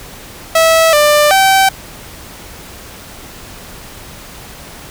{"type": "tone with pitch steps", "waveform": "sawtooth", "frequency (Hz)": [651, 594, 772], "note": ["E5", "D5", "G5"], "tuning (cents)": [-22, 20, -27], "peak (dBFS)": -3, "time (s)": [0.55, 1.69], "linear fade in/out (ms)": 5, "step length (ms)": 380, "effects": ["pink hiss -33 dBFS RMS until 4.9 s"]}